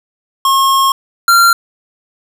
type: tone pair in turn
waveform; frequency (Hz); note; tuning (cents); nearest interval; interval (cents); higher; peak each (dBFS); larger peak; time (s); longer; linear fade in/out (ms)
square; 1080 / 1379.2; C#6 / F6; -45 / -22; major third; 423; second; -9 / -6; second; 0.45-0.92 / 1.28-1.53; first; 2
effects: none